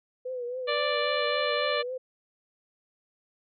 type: tone with vibrato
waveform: sine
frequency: 497 Hz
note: B4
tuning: 11 cents sharp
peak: -31 dBFS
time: 0.25-1.98 s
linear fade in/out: 10 ms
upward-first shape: triangle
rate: 3.7 Hz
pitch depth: 77 cents each way
type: harmonic tone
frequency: 587.3 Hz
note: D5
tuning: in tune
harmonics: 1 / 2 / 3 / 4 / 5 / 6 / 7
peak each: -29 / -32 / -34 / -35 / -36 / -37 / -37 dBFS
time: 0.67-1.83 s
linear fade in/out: 20 ms
effects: none